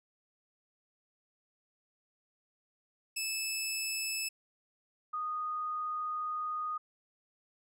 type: tone pair in turn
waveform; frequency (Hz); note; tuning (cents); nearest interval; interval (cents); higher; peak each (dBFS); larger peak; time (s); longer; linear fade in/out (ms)
15% pulse / sine; 2615 / 1236.9; E7 / D#6; -15 / -11; octave + minor second; 1296; first; -26 / -33; first; 3.16-4.29 / 5.13-6.78; second; 10
effects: none